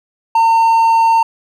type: tone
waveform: triangle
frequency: 909 Hz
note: A#5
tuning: 44 cents flat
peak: -6 dBFS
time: 0.35-1.23 s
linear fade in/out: 5 ms
effects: none